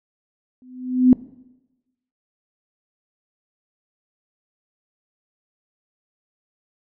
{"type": "tone with exponential growth", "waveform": "sine", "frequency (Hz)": 253.3, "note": "B3", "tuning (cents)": 44, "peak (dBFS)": -6, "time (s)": [0.62, 1.13], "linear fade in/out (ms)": 1, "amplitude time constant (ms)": 110, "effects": ["noise-tail reverb RT60 1.0 s tail -19 dB re dry"]}